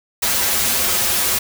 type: noise with comb filter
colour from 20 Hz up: white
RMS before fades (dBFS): -18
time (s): 0.22-1.39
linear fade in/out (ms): 10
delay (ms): 6.7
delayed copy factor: -0.8
effects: none